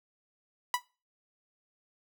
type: tone with exponential decay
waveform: sawtooth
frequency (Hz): 984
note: B5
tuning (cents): -7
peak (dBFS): -19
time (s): 0.74-0.82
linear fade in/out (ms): 1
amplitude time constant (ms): 16
effects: noise-tail reverb RT60 0.3 s tail -19 dB re dry